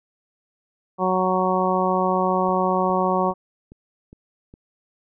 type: harmonic tone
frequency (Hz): 185.4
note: F#3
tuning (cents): +4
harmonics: 1 / 2 / 3 / 4 / 5 / 6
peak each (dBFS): -25 / -25 / -25 / -25 / -25 / -25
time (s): 0.98-3.34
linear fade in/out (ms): 50
type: click train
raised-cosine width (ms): 3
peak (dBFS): -30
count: 6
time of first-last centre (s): 2.49-4.539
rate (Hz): 2.44
effects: none